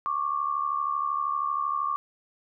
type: tone pair together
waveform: sine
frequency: 1101.9 / 1174.7 Hz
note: C#6 / D6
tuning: -11 / 0 cents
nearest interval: minor second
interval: 111 cents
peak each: -28 dBFS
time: 0.06-1.96 s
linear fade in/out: 0 ms
effects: none